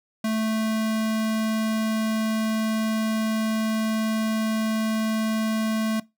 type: tone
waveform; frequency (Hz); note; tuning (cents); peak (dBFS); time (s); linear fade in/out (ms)
square; 219.8; A3; -2; -23; 0.24-6; 5
effects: noise-tail reverb RT60 0.2 s tail -20 dB re dry